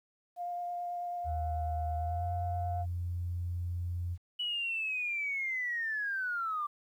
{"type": "tone with vibrato", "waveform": "sine", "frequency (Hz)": 704, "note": "F5", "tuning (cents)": 14, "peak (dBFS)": -34, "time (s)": [0.36, 2.86], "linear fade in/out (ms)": 50, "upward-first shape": "triangle", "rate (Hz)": 9.2, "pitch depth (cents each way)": 11}
{"type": "tone with pitch glide", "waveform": "sine", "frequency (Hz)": [78.4, 87.49], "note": ["D#2", "F2"], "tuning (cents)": [14, 4], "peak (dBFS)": -32, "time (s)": [1.24, 4.18], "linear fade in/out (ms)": 50, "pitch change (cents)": 190, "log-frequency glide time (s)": [1.97, 2.28]}
{"type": "linear sweep", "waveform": "sine", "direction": "down", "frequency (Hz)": [2960, 1165], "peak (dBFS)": -31, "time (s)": [4.39, 6.67], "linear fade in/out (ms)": 10}
{"effects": ["tanh soft clip ceiling -24 dBFS", "11-bit"]}